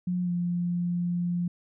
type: tone with pitch glide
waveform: sine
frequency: 179.3 to 175 Hz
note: F3 to F3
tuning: +46 to +4 cents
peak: -25 dBFS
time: 0.07-1.48 s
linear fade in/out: 5 ms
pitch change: -42 cents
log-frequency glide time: 0.23-0.31 s
effects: none